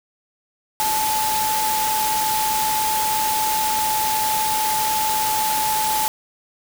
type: tone in noise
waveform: sine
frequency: 867 Hz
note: A5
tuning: 26 cents flat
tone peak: -20 dBFS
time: 0.8-6.08 s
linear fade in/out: 0 ms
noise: white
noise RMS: -24 dBFS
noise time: 0.8-6.08 s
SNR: +1 dB
effects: none